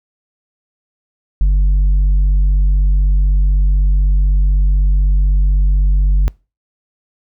triangle tone with tanh clipping, 48 Hz, G1, 36 cents flat, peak -9 dBFS, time 1.41-6.28 s, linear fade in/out 0 ms, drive 8 dB, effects noise-tail reverb RT60 0.3 s tail -25 dB re dry

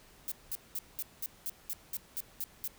violet noise bursts, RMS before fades -36 dBFS, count 11, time 0.28-2.676 s, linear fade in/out 0 ms, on 36 ms, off 200 ms, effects pink hiss -59 dBFS RMS until 2.78 s

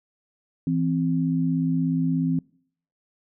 sine tone pair together, 164.81 / 261.6 Hz, E3 / C4, 0 / 0 cents, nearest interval minor sixth, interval 800 cents, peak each -23 dBFS, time 0.67-2.39 s, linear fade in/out 2 ms, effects noise-tail reverb RT60 0.6 s tail -25 dB re dry

